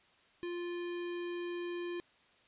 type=tone with notch filter; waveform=square; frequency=349.2 Hz; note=F4; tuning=in tune; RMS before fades=-39 dBFS; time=0.43-2 s; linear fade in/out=0 ms; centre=780 Hz; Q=0.87; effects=white hiss -66 dBFS RMS until 2.47 s + resampled to 8000 Hz